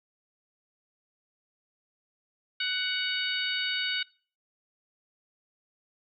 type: harmonic tone with a mistuned harmonic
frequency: 746 Hz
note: F#5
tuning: 14 cents sharp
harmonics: 2 / 3 / 4 / 5 / 6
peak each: -33 / -34 / -32 / -33 / -37 dBFS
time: 2.6-4.03 s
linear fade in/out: 5 ms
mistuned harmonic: 4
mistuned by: -22 cents
effects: noise-tail reverb RT60 0.4 s tail -23 dB re dry + MP3 96 kbps